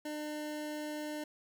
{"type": "tone", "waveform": "25% pulse", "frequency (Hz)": 301.3, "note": "D4", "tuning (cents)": 44, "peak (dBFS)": -34, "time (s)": [0.05, 1.24], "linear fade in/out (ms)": 5, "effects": []}